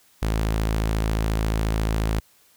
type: tone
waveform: sawtooth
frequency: 54.2 Hz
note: A1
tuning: 25 cents flat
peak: -17 dBFS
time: 0.22-2.2 s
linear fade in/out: 5 ms
effects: white hiss -58 dBFS RMS until 2.56 s